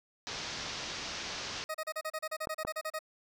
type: low-pass noise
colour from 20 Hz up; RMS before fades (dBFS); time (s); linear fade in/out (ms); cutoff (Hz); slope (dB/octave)
white; -40; 0.27-1.64; 0; 6100; 48
type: tone bursts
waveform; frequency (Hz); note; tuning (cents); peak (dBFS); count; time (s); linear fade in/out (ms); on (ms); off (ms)
20% pulse; 627; D#5; +13; -29; 15; 1.69-2.991; 10; 55; 34
type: clicks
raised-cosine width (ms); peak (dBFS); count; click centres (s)
1; -21; 2; 2.472 / 2.65
effects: none